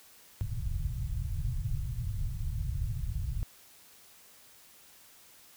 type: low-pass noise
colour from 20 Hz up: pink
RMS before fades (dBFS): -33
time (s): 0.41-3.43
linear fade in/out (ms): 0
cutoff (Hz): 140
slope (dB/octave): 48
effects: white hiss -57 dBFS RMS until 5.56 s